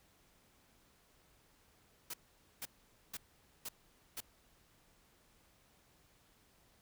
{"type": "noise bursts", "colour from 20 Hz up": "white", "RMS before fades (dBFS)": -43, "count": 5, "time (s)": [2.1, 4.205], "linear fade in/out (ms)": 5, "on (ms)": 37, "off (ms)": 480, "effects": ["pink hiss -69 dBFS RMS until 6.81 s"]}